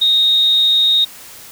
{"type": "tone with amplitude modulation", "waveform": "sine", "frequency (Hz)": 3727, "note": "A#7", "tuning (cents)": -1, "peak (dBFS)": -8, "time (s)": [0.01, 1.05], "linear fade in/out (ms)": 10, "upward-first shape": "sine", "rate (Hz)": 216, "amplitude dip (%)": 35, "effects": ["white hiss -37 dBFS RMS until 1.51 s"]}